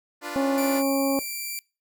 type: chord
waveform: 10% pulse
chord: B diminished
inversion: first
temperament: equal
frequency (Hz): 293.7 / 349.2 / 493.9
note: D4 / F4 / B4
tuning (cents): 0 / 0 / 0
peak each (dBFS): -26 / -27 / -32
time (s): 0.21-0.83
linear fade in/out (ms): 50
type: harmonic tone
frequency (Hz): 273.9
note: C#4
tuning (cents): -21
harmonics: 1 / 2 / 3 / 4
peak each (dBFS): -23 / -25 / -32 / -37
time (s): 0.36-1.19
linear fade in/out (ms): 0
type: tone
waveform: 5% pulse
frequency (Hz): 2349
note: D7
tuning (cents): 0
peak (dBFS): -21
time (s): 0.58-1.59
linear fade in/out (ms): 0
effects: noise-tail reverb RT60 0.3 s tail -24 dB re dry